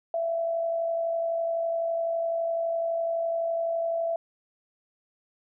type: tone with amplitude modulation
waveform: sine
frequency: 667 Hz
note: E5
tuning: 20 cents sharp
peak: -23 dBFS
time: 0.14-4.16 s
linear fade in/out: 2 ms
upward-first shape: sine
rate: 51.9 Hz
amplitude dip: 40%
effects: none